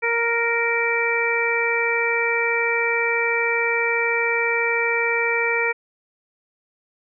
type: harmonic tone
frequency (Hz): 466.2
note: A#4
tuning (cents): 0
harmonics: 1 / 2 / 3 / 4 / 5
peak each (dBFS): -24 / -28 / -28 / -25 / -22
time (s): 0.02-5.73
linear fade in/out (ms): 20
effects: none